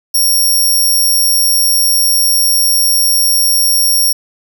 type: tone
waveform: 10% pulse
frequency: 5570 Hz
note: F8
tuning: 5 cents flat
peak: -3 dBFS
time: 0.14-4.13 s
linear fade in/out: 10 ms
effects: none